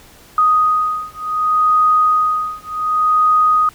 sine beating tone pair, 1246 / 1246.67 Hz, D#6 / D#6, +2 / +3 cents, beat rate 0.67 Hz, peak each -15 dBFS, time 0.38-3.69 s, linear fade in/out 2 ms, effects pink hiss -44 dBFS RMS until 3.74 s

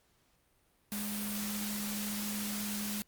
sine tone in noise, 207.7 Hz, G#3, in tune, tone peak -37 dBFS, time 0.92-3.02 s, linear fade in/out 0 ms, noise white, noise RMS -39 dBFS, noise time 0.92-3.02 s, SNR -1 dB, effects pink hiss -71 dBFS RMS until 3.07 s + Opus 48 kbps

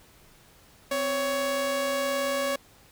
sawtooth tone pair together, 260 / 558.6 Hz, C4 / C#5, -11 / +13 cents, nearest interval octave + minor second, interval 1324 cents, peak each -31 / -22 dBFS, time 0.91-2.56 s, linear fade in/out 5 ms, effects pink hiss -56 dBFS RMS until 2.91 s

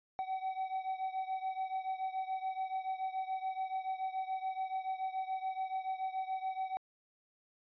triangle beating tone pair, 757 / 764 Hz, F#5 / G5, +39 / -45 cents, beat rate 7 Hz, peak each -35 / -38 dBFS, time 0.19-6.77 s, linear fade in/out 0 ms, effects resampled to 11025 Hz

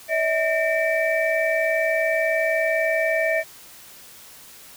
sine tone cluster, 585 / 645 / 1817 / 2309 Hz, D5 / E5 / A#6 / D7, -7 / -38 / -45 / -30 cents, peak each -30 / -21 / -25 / -26 dBFS, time 0.08-3.44 s, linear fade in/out 50 ms, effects white hiss -45 dBFS RMS until 4.76 s

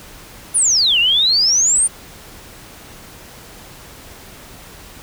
sine exponential two-way sweep, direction down then up, 10250 to 2704 to 9240 Hz, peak -11 dBFS, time 0.54-1.88 s, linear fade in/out 20 ms, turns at 0.99 s, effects pink hiss -39 dBFS RMS until 5.02 s

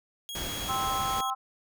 sawtooth tone, 3297 Hz, G#7, 13 cents flat, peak -33 dBFS, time 0.29-1.3 s, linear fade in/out 0 ms
pink noise, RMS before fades -36 dBFS, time 0.35-1.21 s, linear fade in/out 2 ms
sine chord, C major, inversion second, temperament just, 784.9 / 1046.5 / 1308.1 Hz, G5 / C6 / E6, +2 / 0 / -14 cents, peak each -32 dBFS, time 0.68-1.35 s, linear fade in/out 20 ms
effects none

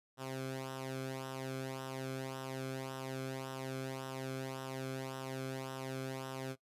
sawtooth tone with flanger, 132.2 Hz, C3, 18 cents sharp, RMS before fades -42 dBFS, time 0.17-6.56 s, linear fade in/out 50 ms, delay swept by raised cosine 0.44 to 1.08 ms, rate 1.8 Hz, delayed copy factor -0.7, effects noise-tail reverb RT60 0.1 s tail -19 dB re dry + resampled to 32000 Hz

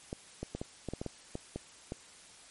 clicks, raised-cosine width 2 ms, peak -23 dBFS, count 11, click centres 0.129 / 0.43 / 0.55 / 0.615 / 0.887 / 0.936 / 1.015 / 1.063 / 1.354 / 1.56 / 1.921 s, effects white hiss -55 dBFS RMS until 2.5 s + MP3 48 kbps

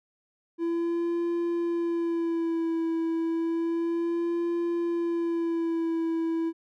triangle tone with vibrato, 335.3 Hz, E4, 30 cents sharp, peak -23 dBFS, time 0.58-6.53 s, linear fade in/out 50 ms, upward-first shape sine, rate 0.31 Hz, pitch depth 35 cents each way, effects none

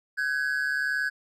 triangle tone pair together, 1518.7 / 1660 Hz, F#6 / G#6, +45 / -1 cents, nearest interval major second, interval 154 cents, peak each -26 dBFS, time 0.17-1.1 s, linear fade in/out 20 ms, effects none

